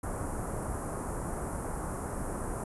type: band-stop noise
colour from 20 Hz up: pink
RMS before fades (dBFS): -35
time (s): 0.03-2.64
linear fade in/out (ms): 5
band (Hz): 1300 to 10000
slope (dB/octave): 24
effects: resampled to 24000 Hz

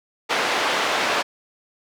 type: band-pass noise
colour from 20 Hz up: pink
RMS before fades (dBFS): -22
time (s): 0.29-1.23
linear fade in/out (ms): 20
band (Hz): 530 to 3700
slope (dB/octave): 12
effects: none

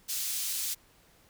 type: high-pass noise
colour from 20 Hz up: pink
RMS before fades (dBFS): -33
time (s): 0.08-0.75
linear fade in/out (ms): 20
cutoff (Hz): 5000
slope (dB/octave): 12
effects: pink hiss -62 dBFS RMS until 1.29 s

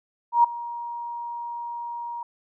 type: tone with ADSR envelope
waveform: sine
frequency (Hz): 946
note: A#5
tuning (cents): +25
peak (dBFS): -11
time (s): 0.32-2.23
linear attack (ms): 120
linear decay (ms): 7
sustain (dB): -19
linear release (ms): 3
effects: none

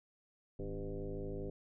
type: tone with frequency modulation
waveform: sine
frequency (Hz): 183.8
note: F#3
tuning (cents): -11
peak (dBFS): -38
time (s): 0.59-1.5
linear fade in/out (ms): 5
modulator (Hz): 105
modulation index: 3.1
effects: none

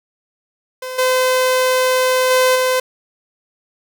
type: tone with level steps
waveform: sawtooth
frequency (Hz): 512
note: C5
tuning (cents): -38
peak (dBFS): -21 / -9 / -7 / -10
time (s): 0.82-2.8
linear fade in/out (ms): 5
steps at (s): 0.98 / 2.3 / 2.55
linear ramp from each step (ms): 10
effects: 7-bit

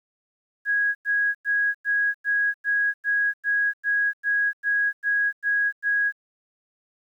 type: tone bursts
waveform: sine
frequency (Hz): 1654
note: G#6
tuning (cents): -8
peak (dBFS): -19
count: 14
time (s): 0.65-6.124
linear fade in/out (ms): 50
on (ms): 300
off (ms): 98
effects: 10-bit

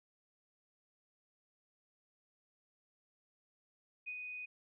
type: tone with ADSR envelope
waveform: sine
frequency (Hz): 2489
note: D#7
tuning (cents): 0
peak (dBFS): -39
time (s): 4.06-4.46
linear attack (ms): 22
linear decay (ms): 65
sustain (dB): -3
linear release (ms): 13
effects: none

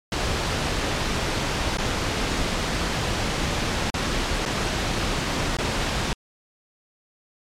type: noise with dropouts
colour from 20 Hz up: pink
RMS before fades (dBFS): -24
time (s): 0.12-6.13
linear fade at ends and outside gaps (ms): 1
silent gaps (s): 1.772-1.784 / 3.902-3.941 / 4.453-4.46 / 5.569-5.586
effects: low-pass 6000 Hz 12 dB/octave + MP3 96 kbps

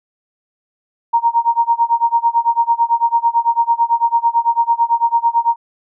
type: tone with tremolo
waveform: sine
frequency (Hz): 932.3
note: A#5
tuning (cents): 0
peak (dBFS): -8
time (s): 1.13-5.56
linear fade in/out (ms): 10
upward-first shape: sine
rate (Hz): 9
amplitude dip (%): 95
effects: none

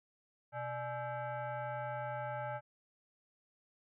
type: tone with frequency modulation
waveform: sine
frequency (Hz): 126.2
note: B2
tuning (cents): +38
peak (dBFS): -37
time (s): 0.52-2.61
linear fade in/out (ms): 50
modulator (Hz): 723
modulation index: 1.7
effects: none

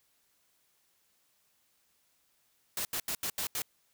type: noise bursts at uneven times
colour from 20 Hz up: white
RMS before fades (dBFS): -34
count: 6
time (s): 2.77-2.85 / 2.93-3 / 3.08-3.15 / 3.23-3.3 / 3.38-3.47 / 3.55-3.62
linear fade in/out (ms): 2
effects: white hiss -72 dBFS RMS until 3.93 s

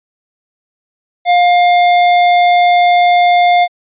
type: tone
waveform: square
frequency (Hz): 707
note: F5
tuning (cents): +21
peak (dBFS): -7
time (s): 1.25-3.68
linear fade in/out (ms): 50
effects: resampled to 8000 Hz

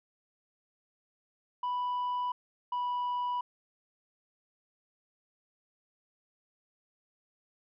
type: tone pair in turn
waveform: sine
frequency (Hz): 987.8 / 982.2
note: B5 / B5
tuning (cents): 0 / -10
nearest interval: unison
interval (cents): 10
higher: first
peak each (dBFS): -27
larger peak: neither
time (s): 1.63-2.32 / 2.72-3.41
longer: neither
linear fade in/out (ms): 5
effects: tanh soft clip ceiling -29 dBFS

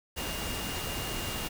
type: tone in noise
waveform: sine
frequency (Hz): 2825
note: F7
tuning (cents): +19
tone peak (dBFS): -41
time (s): 0.16-1.49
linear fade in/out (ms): 20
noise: pink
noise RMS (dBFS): -35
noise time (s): 0.16-1.49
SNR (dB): -9
effects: none

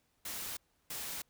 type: noise bursts at uneven times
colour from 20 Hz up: white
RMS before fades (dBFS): -41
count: 2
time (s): 0.25-0.57 / 0.9-1.22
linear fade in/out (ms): 5
effects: pink hiss -75 dBFS RMS until 1.29 s

